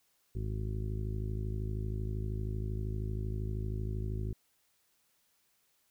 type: harmonic tone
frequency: 52.8 Hz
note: G#1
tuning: 29 cents sharp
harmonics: 1 / 2 / 3 / 4 / 5 / 6 / 7 / 8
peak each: -36 / -36 / -46 / -46 / -54 / -53 / -46 / -58 dBFS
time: 0.35-4.33 s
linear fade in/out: 5 ms
effects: white hiss -73 dBFS RMS until 5.9 s